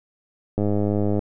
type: click train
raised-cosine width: 2 ms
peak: -10 dBFS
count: 64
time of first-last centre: 0.58-1.192 s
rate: 103 Hz
effects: none